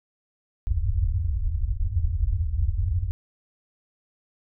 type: low-pass noise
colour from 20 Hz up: white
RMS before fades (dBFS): -24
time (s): 0.67-3.11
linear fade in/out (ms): 0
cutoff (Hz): 100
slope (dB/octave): 96
effects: none